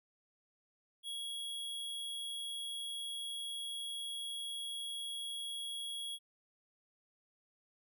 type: tone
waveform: square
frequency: 3322 Hz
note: G#7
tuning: in tune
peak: -40 dBFS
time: 1.03-6.19 s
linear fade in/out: 50 ms
effects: none